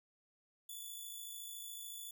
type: tone with amplitude modulation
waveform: 5% pulse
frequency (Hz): 3454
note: A7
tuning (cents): -33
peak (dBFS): -36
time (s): 0.69-2.11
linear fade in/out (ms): 5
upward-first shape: sine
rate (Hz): 53.8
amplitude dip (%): 40
effects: none